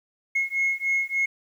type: beating tone pair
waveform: sine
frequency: 2166 / 2169.4 Hz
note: C#7 / C#7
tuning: -41 / -38 cents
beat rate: 3.4 Hz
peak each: -24 / -24 dBFS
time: 0.35-1.26 s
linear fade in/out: 10 ms
effects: tanh soft clip ceiling -17 dBFS + 9-bit